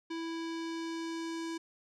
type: tone with low-pass filter sweep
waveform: square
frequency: 329.6 Hz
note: E4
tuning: in tune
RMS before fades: -38 dBFS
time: 0.1-1.58 s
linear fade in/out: 10 ms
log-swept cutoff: 4400 to 6900 Hz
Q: 1.3
effects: none